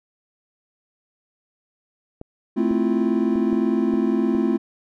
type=clicks; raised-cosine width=2 ms; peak=-21 dBFS; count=6; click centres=2.214 / 2.712 / 3.358 / 3.529 / 3.937 / 4.35 s
type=chord; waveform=triangle; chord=F major seventh; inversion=first; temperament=equal; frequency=220 / 261.6 / 329.6 / 349.2 Hz; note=A3 / C4 / E4 / F4; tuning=0 / 0 / 0 / 0 cents; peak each=-20 / -21 / -23 / -22 dBFS; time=2.56-4.58 s; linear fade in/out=20 ms
effects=none